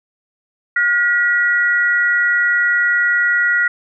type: tone pair together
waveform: sine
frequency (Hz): 1435 / 1930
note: F6 / B6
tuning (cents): +47 / -40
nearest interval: perfect fourth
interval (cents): 513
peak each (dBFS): -15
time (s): 0.76-3.68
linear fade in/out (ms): 5
effects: none